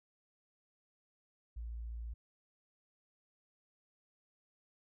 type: tone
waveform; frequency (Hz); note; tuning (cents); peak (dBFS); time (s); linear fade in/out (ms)
sine; 57.3; A#1; -29; -40; 1.56-2.14; 10
effects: none